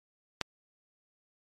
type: click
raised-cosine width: 0.2 ms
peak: -11 dBFS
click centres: 0.413 s
effects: MP3 96 kbps